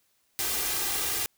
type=noise with comb filter; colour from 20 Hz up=white; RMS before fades=-29 dBFS; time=0.39-1.26 s; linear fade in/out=0 ms; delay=2.5 ms; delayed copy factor=+0.55; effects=white hiss -70 dBFS RMS until 1.37 s